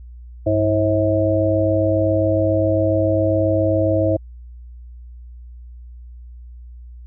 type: harmonic tone with a mistuned harmonic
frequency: 107.3 Hz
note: A2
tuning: 43 cents flat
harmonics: 1 / 3 / 5 / 6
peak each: -20 / -20 / -20 / -20 dBFS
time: 0.46-4.17 s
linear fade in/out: 10 ms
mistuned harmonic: 1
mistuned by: -130 cents
effects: added 60 Hz sine -35 dBFS peak until 7.06 s